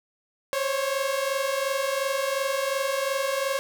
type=tone pair together; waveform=sawtooth; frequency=531.6 / 554.4 Hz; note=C5 / C#5; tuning=+27 / 0 cents; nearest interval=minor second; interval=73 cents; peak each=-24 / -23 dBFS; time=0.53-3.59 s; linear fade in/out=0 ms; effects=none